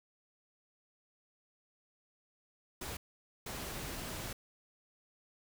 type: noise bursts at uneven times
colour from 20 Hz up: pink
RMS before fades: -42 dBFS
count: 2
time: 2.81-2.97 / 3.46-4.33 s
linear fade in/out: 5 ms
effects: none